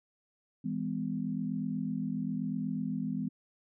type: tone cluster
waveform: sine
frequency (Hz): 163.9 / 204.9 / 252.7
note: E3 / G#3 / B3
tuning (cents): -10 / -23 / +40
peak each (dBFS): -37 / -35 / -35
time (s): 0.64-3.29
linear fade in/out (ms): 10
effects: none